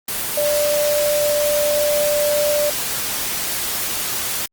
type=tone in noise; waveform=sine; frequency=590 Hz; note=D5; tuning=8 cents sharp; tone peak=-16 dBFS; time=0.37-2.7 s; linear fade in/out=5 ms; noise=white; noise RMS=-23 dBFS; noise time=0.08-4.46 s; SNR=+4 dB; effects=Opus 24 kbps